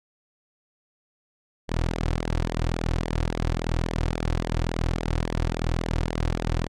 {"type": "tone with flanger", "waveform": "sawtooth", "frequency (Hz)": 41.01, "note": "E1", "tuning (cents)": -8, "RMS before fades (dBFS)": -26, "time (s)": [1.68, 6.68], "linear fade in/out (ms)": 20, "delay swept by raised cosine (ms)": [0.69, 4.99], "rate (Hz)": 3.6, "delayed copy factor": -0.65, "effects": ["low-pass 7000 Hz 12 dB/octave"]}